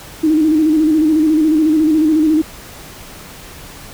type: tone with vibrato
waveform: sine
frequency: 311.1 Hz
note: D#4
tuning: in tune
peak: -9 dBFS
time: 0.23-2.42 s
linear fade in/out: 10 ms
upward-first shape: square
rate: 14 Hz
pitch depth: 48 cents each way
effects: pink hiss -35 dBFS RMS until 3.93 s